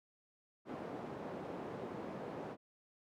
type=band-pass noise; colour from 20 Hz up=white; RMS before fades=-45 dBFS; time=0.65-2.57 s; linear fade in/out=50 ms; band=160 to 560 Hz; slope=12 dB/octave; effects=none